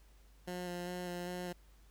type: tone with vibrato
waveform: 15% pulse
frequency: 177.9 Hz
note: F3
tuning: 32 cents sharp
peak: -33 dBFS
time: 0.47-1.53 s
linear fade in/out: 10 ms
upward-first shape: square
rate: 2.5 Hz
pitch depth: 14 cents each way
effects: added 50 Hz sine -59 dBFS peak until 1.9 s + pink hiss -69 dBFS RMS until 1.9 s